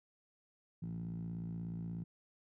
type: tone with band-pass filter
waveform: 10% pulse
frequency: 56.7 Hz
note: A#1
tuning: 47 cents flat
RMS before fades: -42 dBFS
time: 0.82-2.04 s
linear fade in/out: 10 ms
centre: 150 Hz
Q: 8.2
effects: none